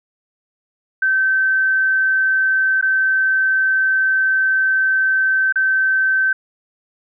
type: tone with dropouts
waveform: sine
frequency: 1544 Hz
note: G6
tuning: 27 cents flat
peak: -13 dBFS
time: 1.02-6.33 s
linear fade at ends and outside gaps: 5 ms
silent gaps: 2.813-2.825 / 5.525-5.557 s
effects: none